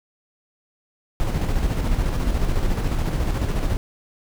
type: noise with tremolo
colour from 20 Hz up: brown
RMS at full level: -20 dBFS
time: 1.2-3.77 s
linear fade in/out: 0 ms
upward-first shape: square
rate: 14 Hz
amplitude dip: 35%
effects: none